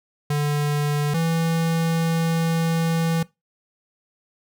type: tone pair in turn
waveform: square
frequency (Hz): 146.83 / 164.81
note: D3 / E3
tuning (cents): 0 / 0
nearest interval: major second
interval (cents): 200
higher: second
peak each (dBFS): -20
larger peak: neither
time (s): 0.3-1.14 / 1.14-3.23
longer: second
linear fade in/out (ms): 5
effects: noise-tail reverb RT60 0.2 s tail -20 dB re dry